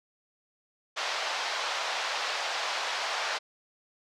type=band-pass noise; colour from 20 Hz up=pink; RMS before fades=-32 dBFS; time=0.96-3.39 s; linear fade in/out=20 ms; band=640 to 5500 Hz; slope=24 dB/octave; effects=none